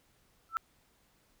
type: tone with exponential growth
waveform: sine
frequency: 1328 Hz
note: E6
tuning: 12 cents sharp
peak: -24 dBFS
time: 0.49-0.57 s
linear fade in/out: 0 ms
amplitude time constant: 16 ms
effects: pink hiss -69 dBFS RMS until 1.4 s